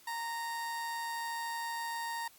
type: tone with amplitude modulation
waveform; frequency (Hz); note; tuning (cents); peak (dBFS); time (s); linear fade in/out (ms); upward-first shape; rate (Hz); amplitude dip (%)
30% pulse; 927; A#5; -10; -32; 0.07-2.28; 5; sine; 153; 25
effects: white hiss -60 dBFS RMS until 2.38 s + Opus 48 kbps